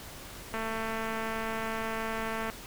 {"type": "click train", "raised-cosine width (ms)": 0.5, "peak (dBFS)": -20, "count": 438, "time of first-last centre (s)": [0.54, 2.5], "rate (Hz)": 223, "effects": ["pink hiss -45 dBFS RMS until 2.66 s"]}